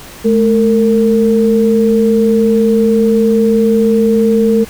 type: tone pair together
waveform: sine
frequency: 215.4 / 456.4 Hz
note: A3 / A#4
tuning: -37 / -37 cents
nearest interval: octave + minor second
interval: 1300 cents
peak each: -10 dBFS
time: 0.24-4.65 s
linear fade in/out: 20 ms
effects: pink hiss -33 dBFS RMS until 4.69 s